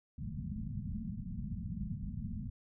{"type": "low-pass noise", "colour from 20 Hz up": "white", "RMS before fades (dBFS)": -40, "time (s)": [0.18, 2.5], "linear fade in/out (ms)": 5, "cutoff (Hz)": 230, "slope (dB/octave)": 96, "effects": []}